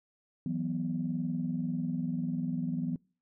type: chord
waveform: sine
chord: E suspended second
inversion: none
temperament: equal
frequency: 164.81 / 185 / 246.9 Hz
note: E3 / F#3 / B3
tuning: 0 / 0 / 0 cents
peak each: -34 / -35 / -33 dBFS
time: 0.46-2.96 s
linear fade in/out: 2 ms
effects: noise-tail reverb RT60 0.4 s tail -26 dB re dry + tanh soft clip ceiling -21 dBFS